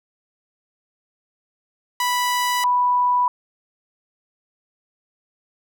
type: tone pair in turn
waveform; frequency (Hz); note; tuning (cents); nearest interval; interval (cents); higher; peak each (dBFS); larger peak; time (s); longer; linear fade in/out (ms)
sawtooth / sine; 986 / 986; B5 / B5; -3 / -3; unison; 0; neither; -15; neither; 2-2.64 / 2.64-3.28; neither; 2
effects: none